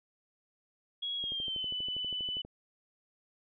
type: tone with pitch glide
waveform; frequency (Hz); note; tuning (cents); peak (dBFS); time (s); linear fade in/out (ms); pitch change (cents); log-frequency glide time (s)
sine; 3322 to 2994; G#7 to F#7; 0 to +20; -33; 1.02-2.42; 10; -180; 1.17-1.7
type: click train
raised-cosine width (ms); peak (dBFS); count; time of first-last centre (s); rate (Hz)
2; -34; 16; 1.24-2.45; 12.4
effects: none